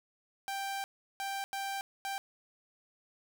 sawtooth tone bursts at uneven times, 786 Hz, G5, 4 cents sharp, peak -31 dBFS, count 4, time 0.48-0.84 / 1.2-1.44 / 1.53-1.81 / 2.05-2.18 s, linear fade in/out 0 ms, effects none

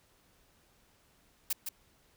blue noise with echo, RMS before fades -31 dBFS, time 1.5-1.53 s, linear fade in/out 5 ms, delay 160 ms, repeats 1, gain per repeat -6 dB, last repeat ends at 1.69 s, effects pink hiss -67 dBFS RMS until 2.16 s

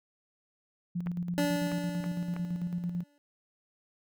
sine tone with tremolo, 174.8 Hz, F3, 2 cents sharp, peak -29 dBFS, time 0.95-3.04 s, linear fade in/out 10 ms, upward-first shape square, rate 9 Hz, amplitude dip 50%
click train, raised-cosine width 0.5 ms, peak -26 dBFS, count 5, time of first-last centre 1.07-2.364 s, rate 3.09 Hz
25% pulse tone with exponential decay, 289.3 Hz, D4, 26 cents flat, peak -22 dBFS, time 1.38-3.18 s, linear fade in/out 0 ms, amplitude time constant 390 ms
effects none

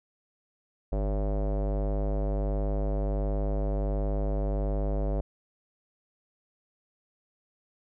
square tone with low-pass filter, 50.7 Hz, G#1, 41 cents flat, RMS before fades -28 dBFS, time 0.92-5.21 s, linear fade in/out 5 ms, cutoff 600 Hz, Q 3, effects none

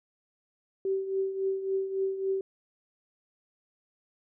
sine tone with tremolo, 385.7 Hz, G4, 28 cents flat, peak -24 dBFS, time 0.85-2.41 s, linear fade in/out 2 ms, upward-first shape triangle, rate 3.6 Hz, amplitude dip 70%, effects none

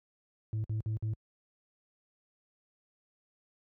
sine tone bursts, 109 Hz, A2, 16 cents flat, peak -27 dBFS, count 4, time 0.53-1.135 s, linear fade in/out 0 ms, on 110 ms, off 55 ms, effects tanh soft clip ceiling -29 dBFS + high-pass 60 Hz 12 dB/octave

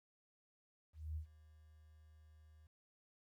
sine tone with ADSR envelope, 77.78 Hz, D#2, in tune, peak -39 dBFS, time 0.93-2.67 s, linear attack 230 ms, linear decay 100 ms, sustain -22 dB, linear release 4 ms, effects 13-bit

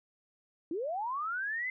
sine linear sweep, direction up, 302.1 to 2076 Hz, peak -32 dBFS, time 0.71-1.7 s, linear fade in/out 2 ms, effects none

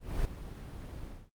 brown noise with ADSR envelope, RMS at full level -30 dBFS, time 0-1.3 s, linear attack 250 ms, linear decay 3 ms, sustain -12 dB, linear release 250 ms, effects Opus 24 kbps

